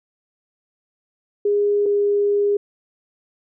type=tone pair in turn; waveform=sine; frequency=410 / 407.9 Hz; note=G#4 / G#4; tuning=-22 / -31 cents; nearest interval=unison; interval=9 cents; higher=first; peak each=-15 dBFS; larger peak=neither; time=1.45-1.86 / 1.86-2.57 s; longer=second; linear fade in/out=5 ms; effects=none